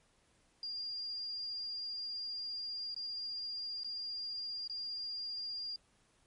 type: tone with dropouts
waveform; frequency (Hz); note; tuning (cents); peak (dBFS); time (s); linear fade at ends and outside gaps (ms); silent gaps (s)
sine; 4805; D8; +39; -38; 0.63-5.76; 2; 2.945-2.963 / 3.835-3.845 / 4.676-4.697
effects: pink hiss -71 dBFS RMS until 6.26 s + MP3 48 kbps